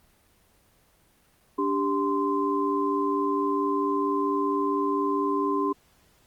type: tone cluster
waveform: sine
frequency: 290.9 / 395.3 / 1038 Hz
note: D4 / G4 / C6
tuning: -16 / +15 / -14 cents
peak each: -27 dBFS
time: 1.58-5.73 s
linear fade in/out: 10 ms
effects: pink hiss -62 dBFS RMS until 6.26 s + Opus 24 kbps